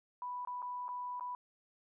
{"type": "tone with dropouts", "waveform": "sine", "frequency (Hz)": 987.8, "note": "B5", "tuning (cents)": 0, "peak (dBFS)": -38, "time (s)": [0.22, 1.35], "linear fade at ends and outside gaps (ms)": 1, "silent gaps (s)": [[0.45, 0.473], [0.62, 0.626], [0.882, 0.889], [1.197, 1.208]], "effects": []}